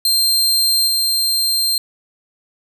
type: tone with level steps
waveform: sawtooth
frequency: 4170 Hz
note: C8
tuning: 7 cents flat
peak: -10 / -12 dBFS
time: 0.05-1.78 s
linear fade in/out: 2 ms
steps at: 0.87 s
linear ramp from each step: 10 ms
effects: none